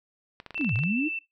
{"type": "clicks", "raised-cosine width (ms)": 0.3, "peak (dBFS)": -24, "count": 11, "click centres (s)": [0.401, 0.463, 0.507, 0.545, 0.579, 0.611, 0.646, 0.693, 0.758, 0.79, 0.836]}
{"type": "tone with vibrato", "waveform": "sine", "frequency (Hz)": 2663, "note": "E7", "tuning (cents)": 17, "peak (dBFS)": -29, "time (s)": [0.55, 1.19], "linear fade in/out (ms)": 5, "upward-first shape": "sine", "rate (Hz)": 12, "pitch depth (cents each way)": 14}
{"type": "linear two-way sweep", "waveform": "sine", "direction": "down then up", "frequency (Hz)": [332.1, 96.9, 324.5], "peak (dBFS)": -24, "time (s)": [0.59, 1.09], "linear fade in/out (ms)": 20, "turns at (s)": 0.74}
{"effects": ["noise-tail reverb RT60 0.2 s tail -21 dB re dry"]}